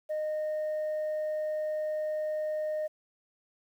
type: tone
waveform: sine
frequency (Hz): 615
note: D#5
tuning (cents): -20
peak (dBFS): -27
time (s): 0.09-2.88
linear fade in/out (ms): 20
effects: tanh soft clip ceiling -28 dBFS + 10-bit